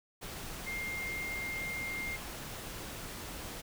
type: tone in noise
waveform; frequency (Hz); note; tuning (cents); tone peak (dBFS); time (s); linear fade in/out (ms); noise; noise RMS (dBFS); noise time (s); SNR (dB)
sine; 2114; C7; +17; -36; 0.66-2.17; 20; pink; -43; 0.21-3.62; +4
effects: none